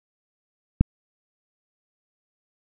click, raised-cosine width 5 ms, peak -3 dBFS, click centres 0.81 s, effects none

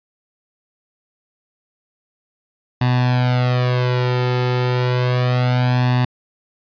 sawtooth tone with flanger, 124.8 Hz, B2, 19 cents sharp, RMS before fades -17 dBFS, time 2.81-6.05 s, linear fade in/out 5 ms, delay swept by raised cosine 1.1 to 2.3 ms, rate 0.31 Hz, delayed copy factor +0.95, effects resampled to 11025 Hz

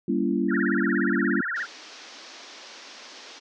sine chord, G diminished seventh, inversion none, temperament just, 196 / 235.2 / 282.2 / 338.7 Hz, G3 / Bb3 / Db4 / Fb4, 0 / +16 / +31 / +47 cents, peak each -27 dBFS, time 0.08-1.41 s, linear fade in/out 5 ms
sine tone with vibrato, 1614 Hz, G#6, 50 cents flat, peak -26 dBFS, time 0.48-1.67 s, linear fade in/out 50 ms, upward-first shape sine, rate 17 Hz, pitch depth 290 cents each way
white band-pass noise, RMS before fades -45 dBFS, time 1.55-3.4 s, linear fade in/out 20 ms, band 230 to 6000 Hz, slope 48 dB/octave
effects none

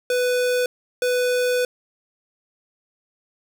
square tone bursts at uneven times, 496.6 Hz, B4, 9 cents sharp, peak -19 dBFS, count 2, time 0.1-0.66 / 1.02-1.65 s, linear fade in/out 2 ms, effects none

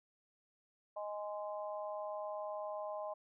harmonic tone, 207.7 Hz, G#3, in tune, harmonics 3 / 4 / 5, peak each -41 / -46 / -47 dBFS, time 0.96-3.14 s, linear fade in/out 10 ms, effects none

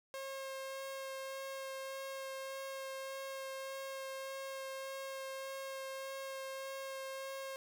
sawtooth tone with vibrato, 537 Hz, C5, 45 cents sharp, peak -38 dBFS, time 0.14-7.56 s, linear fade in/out 0 ms, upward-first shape sine, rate 1.7 Hz, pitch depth 10 cents each way, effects none

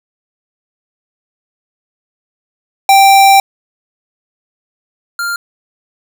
square tone pair in turn, 784 / 1396.9 Hz, G5 / F6, 0 / 0 cents, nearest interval minor seventh, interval 1000 cents, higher second, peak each -4 / -16 dBFS, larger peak first, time 2.89-3.4 / 5.19-5.36 s, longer first, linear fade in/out 2 ms, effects none

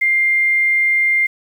sine tone with quantisation, 2100 Hz, C7, 6 cents sharp, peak -12 dBFS, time 0.01-1.27 s, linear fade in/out 10 ms, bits 7, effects none

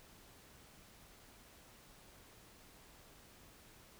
silence, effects pink hiss -61 dBFS RMS until 3.99 s

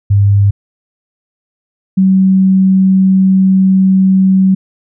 sine tone pair in turn, 100.6 / 189.91 Hz, G2 / F#3, +45 / +45 cents, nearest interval major seventh, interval 1100 cents, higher second, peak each -5 dBFS, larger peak neither, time 0.1-0.51 / 1.97-4.55 s, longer second, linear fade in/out 10 ms, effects none

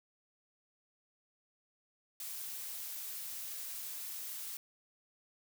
blue noise, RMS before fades -43 dBFS, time 2.2-4.57 s, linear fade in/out 2 ms, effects none

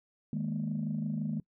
sine chord, D# suspended fourth, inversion none, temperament just, 155.56 / 207.4 / 233.3 Hz, D#3 / G#3 / A#3, 0 / -2 / +2 cents, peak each -34 / -34 / -35 dBFS, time 0.33-1.4 s, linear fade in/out 2 ms, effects noise-tail reverb RT60 0.1 s tail -24 dB re dry + tanh soft clip ceiling -24 dBFS

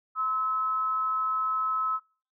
sine tone pair together, 1033.5 / 1293 Hz, C6 / E6, -22 / -34 cents, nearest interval major third, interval 388 cents, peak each -36 / -25 dBFS, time 0.15-2 s, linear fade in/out 50 ms, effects noise-tail reverb RT60 0.5 s tail -25 dB re dry

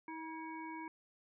harmonic tone with a mistuned harmonic, 319.8 Hz, D#4, 48 cents sharp, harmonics 1 / 3 / 5 / 7, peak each -46 / -46 / -56 / -52 dBFS, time 0.08-0.88 s, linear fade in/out 2 ms, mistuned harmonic 5, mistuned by +45 cents, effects none

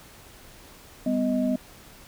sine tone cluster, 198.5 / 251.1 / 626 Hz, G3 / B3 / D#5, +22 / +29 / +10 cents, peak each -29 / -23 / -29 dBFS, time 1.06-1.56 s, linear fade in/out 5 ms, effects pink hiss -49 dBFS RMS until 2.07 s

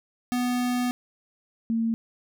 square / sine tone pair in turn, 246.9 / 227.3 Hz, B3 / A#3, 0 / -43 cents, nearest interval minor second, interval 143 cents, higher first, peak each -24 / -22 dBFS, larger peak second, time 0.32-0.91 / 1.7-1.94 s, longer first, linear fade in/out 0 ms, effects none

